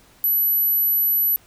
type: tone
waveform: sine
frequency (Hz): 11840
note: F#9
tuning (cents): 0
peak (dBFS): -16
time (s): 0.24-1.36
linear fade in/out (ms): 0
effects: pink hiss -53 dBFS RMS until 1.46 s